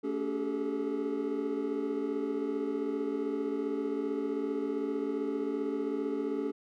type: tone cluster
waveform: triangle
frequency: 223.7 / 283.8 / 389.6 / 416.8 / 432.2 Hz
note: A3 / C#4 / G4 / G#4 / A4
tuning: +29 / +41 / -11 / +6 / -31 cents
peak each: -39 / -32 / -35 / -39 / -34 dBFS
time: 0.03-6.52 s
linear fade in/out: 20 ms
effects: none